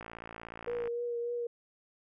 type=click train; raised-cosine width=0.5 ms; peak=-28 dBFS; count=50; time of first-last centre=0.01-0.874 s; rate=56.7 Hz
type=tone with vibrato; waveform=sine; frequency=476 Hz; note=A#4; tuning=36 cents sharp; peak=-32 dBFS; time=0.67-1.47 s; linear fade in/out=5 ms; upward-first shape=triangle; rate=3.4 Hz; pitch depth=22 cents each way
effects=none